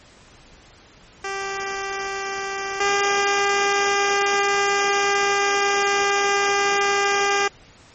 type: tone pair in turn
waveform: 10% pulse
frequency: 392 / 400.9 Hz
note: G4 / G4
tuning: 0 / +39 cents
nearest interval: unison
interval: 39 cents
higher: second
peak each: -17 / -9 dBFS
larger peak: second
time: 1.24-2.8 / 2.8-7.48 s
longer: second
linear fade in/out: 5 ms
effects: pink hiss -49 dBFS RMS until 7.94 s + MP3 32 kbps